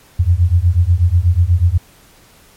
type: beating tone pair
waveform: sine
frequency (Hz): 83.4 / 91.6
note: E2 / F#2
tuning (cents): +21 / -17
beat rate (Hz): 8.2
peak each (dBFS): -12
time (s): 0.19-1.78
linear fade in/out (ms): 10
effects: pink hiss -47 dBFS RMS until 2.56 s + MP3 64 kbps